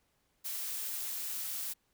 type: noise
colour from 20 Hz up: blue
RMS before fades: -38 dBFS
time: 0.44-1.74 s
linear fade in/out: 20 ms
effects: pink hiss -75 dBFS RMS until 1.93 s